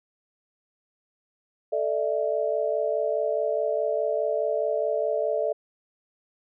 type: chord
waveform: sine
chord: A suspended fourth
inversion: none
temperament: equal with one note detuned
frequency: 440 / 594.5 / 659.3 Hz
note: A4 / D5 / E5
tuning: 0 / +21 / 0 cents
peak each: -28 / -26 / -28 dBFS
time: 1.72-5.53 s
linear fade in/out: 10 ms
effects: none